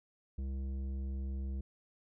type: tone with tanh clipping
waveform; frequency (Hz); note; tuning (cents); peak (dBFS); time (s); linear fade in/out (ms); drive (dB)
sine; 66.9; C2; +39; -37; 0.38-1.61; 5; 11
effects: none